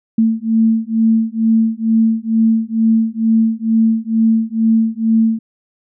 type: beating tone pair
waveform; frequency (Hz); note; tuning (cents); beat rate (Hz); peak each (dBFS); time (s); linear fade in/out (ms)
sine; 222.9 / 225.1; A3 / A3; +23 / +40; 2.2; -14; 0.18-5.39; 5
effects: none